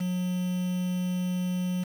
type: tone with quantisation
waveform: triangle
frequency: 181 Hz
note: F#3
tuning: 38 cents flat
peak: -24 dBFS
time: 0-1.84 s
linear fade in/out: 10 ms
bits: 7
effects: none